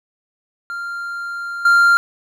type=tone with level steps; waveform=triangle; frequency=1392 Hz; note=F6; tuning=6 cents flat; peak=-22 / -7 dBFS; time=0.7-1.97 s; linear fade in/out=0 ms; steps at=1.65 s; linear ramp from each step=5 ms; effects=none